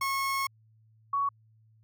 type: tone pair in turn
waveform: 30% pulse / sine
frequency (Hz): 1091 / 1119.7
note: C#6 / C#6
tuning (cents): -28 / +17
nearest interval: unison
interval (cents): 45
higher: second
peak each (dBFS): -25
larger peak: neither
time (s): 0.01-0.47 / 1.13-1.29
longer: first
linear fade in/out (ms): 5
effects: added 110 Hz sine -59 dBFS peak until 1.83 s